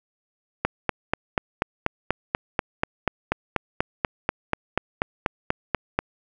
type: click train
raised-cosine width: 0.5 ms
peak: -5 dBFS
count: 23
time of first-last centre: 0.65-5.99 s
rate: 4.12 Hz
effects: none